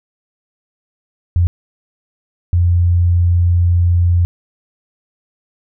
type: tone bursts at uneven times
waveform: sine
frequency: 87.31 Hz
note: F2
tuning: in tune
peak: -9 dBFS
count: 2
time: 1.36-1.47 / 2.53-4.25 s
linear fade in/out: 0 ms
effects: none